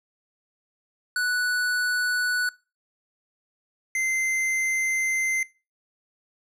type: tone pair in turn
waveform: square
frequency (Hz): 1480 / 2076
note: F#6 / C7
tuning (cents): 0 / -14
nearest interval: tritone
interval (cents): 586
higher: second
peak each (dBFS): -23 / -24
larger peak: first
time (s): 1.16-2.49 / 3.95-5.43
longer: second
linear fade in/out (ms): 2
effects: noise-tail reverb RT60 0.3 s tail -22 dB re dry + low-pass 12000 Hz 12 dB/octave